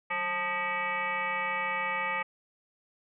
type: tone with frequency modulation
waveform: sine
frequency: 1574 Hz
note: G6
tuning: 7 cents sharp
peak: -28 dBFS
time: 0.1-2.23 s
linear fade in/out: 10 ms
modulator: 346 Hz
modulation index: 2.6
effects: none